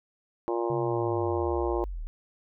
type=harmonic tone; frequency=117.1 Hz; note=A#2; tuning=8 cents sharp; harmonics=3 / 4 / 5 / 6 / 7 / 8 / 9; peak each=-28 / -34 / -35 / -40 / -36 / -38 / -39 dBFS; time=0.48-1.84 s; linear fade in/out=0 ms
type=linear sweep; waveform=sine; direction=down; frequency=138.59 to 33.34 Hz; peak=-32 dBFS; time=0.7-2.07 s; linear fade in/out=0 ms
effects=none